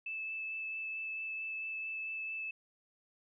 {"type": "tone with vibrato", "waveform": "sine", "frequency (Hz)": 2624, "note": "E7", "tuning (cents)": -9, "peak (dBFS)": -37, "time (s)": [0.06, 2.51], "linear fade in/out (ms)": 5, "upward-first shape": "sine", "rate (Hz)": 4.5, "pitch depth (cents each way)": 8, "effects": []}